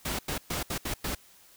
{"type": "noise bursts at uneven times", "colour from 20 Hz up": "pink", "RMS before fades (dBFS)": -32, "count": 6, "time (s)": [[0.05, 0.19], [0.28, 0.38], [0.5, 0.63], [0.7, 0.78], [0.85, 0.94], [1.04, 1.15]], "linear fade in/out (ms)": 5, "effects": ["white hiss -57 dBFS RMS until 1.56 s"]}